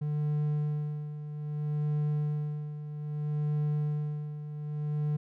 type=tone with tremolo; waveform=triangle; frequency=149.3 Hz; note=D3; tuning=29 cents sharp; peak=-24 dBFS; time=0.01-5.17 s; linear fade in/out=10 ms; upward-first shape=sine; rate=0.62 Hz; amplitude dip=70%; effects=none